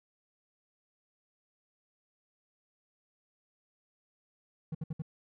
triangle tone bursts, 158 Hz, D#3, 27 cents sharp, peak -31 dBFS, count 4, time 4.72-5.021 s, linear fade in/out 5 ms, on 28 ms, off 63 ms, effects none

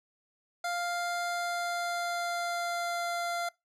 25% pulse tone with pitch glide, 698.5 to 692.1 Hz, F5 to F5, 0 to -16 cents, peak -27 dBFS, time 0.64-3.49 s, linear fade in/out 5 ms, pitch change -16 cents, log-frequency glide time 1.23-3.09 s, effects noise-tail reverb RT60 0.2 s tail -23 dB re dry + low-pass 11000 Hz 12 dB/octave

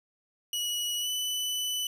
sawtooth tone with pitch glide, 2922 to 2989 Hz, F#7 to F#7, -22 to +17 cents, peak -26 dBFS, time 0.53-1.87 s, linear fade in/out 2 ms, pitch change +39 cents, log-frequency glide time 1-1.08 s, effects none

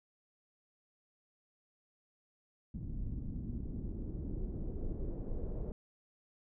brown noise with low-pass filter sweep, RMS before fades -39 dBFS, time 2.74-5.72 s, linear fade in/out 2 ms, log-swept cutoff 200 to 520 Hz, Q 2, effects none

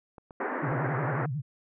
clicks, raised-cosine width 1 ms, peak -32 / -32 / -26 dBFS, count 3, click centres 0.182 / 0.308 / 0.716 s
pink band-pass noise, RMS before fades -32 dBFS, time 0.4-1.26 s, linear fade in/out 5 ms, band 250 to 1900 Hz, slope 48 dB/octave
sine tone with vibrato, 138.59 Hz, C#3, in tune, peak -29 dBFS, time 0.62-1.42 s, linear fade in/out 20 ms, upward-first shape sine, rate 11 Hz, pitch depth 220 cents each way
effects none

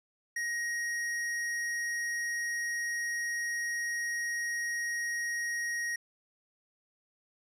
square tone, 1882 Hz, A#6, 16 cents sharp, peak -32 dBFS, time 0.36-5.96 s, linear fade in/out 5 ms, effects low-pass 11000 Hz 12 dB/octave

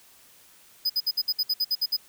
square tone bursts, 4997 Hz, D#8, 7 cents sharp, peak -22 dBFS, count 11, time 0.85-1.968 s, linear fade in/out 10 ms, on 48 ms, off 59 ms, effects white hiss -55 dBFS RMS until 2.08 s

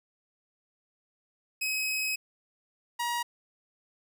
sawtooth tone pair in turn, 2544 / 952.9 Hz, D#7 / A#5, +38 / +38 cents, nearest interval octave + perfect fourth, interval 1700 cents, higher first, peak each -25 dBFS, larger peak neither, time 1.61-2.16 / 2.99-3.23 s, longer first, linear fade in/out 10 ms, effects none

